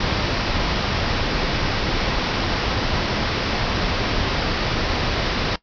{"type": "low-pass noise", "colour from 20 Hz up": "pink", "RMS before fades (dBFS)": -22, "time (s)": [0, 5.56], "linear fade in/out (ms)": 5, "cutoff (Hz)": 5500, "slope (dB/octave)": 96, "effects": ["noise-tail reverb RT60 0.1 s tail -18 dB re dry"]}